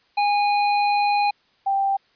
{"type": "tone pair in turn", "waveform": ["square", "sine"], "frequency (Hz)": [821, 786], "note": ["G#5", "G5"], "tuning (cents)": [-20, 4], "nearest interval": "minor second", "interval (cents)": 76, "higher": "first", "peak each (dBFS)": -18, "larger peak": "neither", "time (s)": [[0.17, 1.31], [1.66, 1.97]], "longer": "first", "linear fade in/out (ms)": 10, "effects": ["white hiss -61 dBFS RMS until 2.15 s", "resampled to 11025 Hz"]}